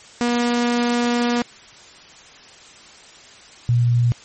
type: tone pair in turn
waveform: sawtooth / sine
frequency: 240 / 120 Hz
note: B3 / B2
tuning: -49 / -49 cents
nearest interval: octave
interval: 1200 cents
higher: first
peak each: -13 dBFS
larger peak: neither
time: 0.21-1.42 / 3.69-4.12 s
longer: first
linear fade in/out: 0 ms
effects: white hiss -44 dBFS RMS until 4.24 s + MP3 32 kbps